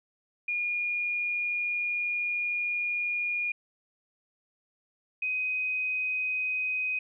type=tone pair in turn; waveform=sine; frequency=2431 / 2511 Hz; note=D#7 / D#7; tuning=-41 / +15 cents; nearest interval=minor second; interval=56 cents; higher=second; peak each=-27 dBFS; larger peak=neither; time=0.48-3.52 / 5.22-6.99 s; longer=first; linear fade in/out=5 ms; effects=none